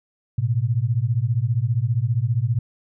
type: beating tone pair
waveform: sine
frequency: 110 / 125 Hz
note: A2 / B2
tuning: 0 / +21 cents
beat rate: 15 Hz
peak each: -21 dBFS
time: 0.38-2.59 s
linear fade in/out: 5 ms
effects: none